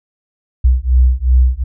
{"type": "beating tone pair", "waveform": "sine", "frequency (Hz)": [61.74, 64.44], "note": ["B1", "C2"], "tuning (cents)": [0, -26], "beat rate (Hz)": 2.7, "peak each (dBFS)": -11, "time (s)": [0.64, 1.64], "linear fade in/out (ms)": 10, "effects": []}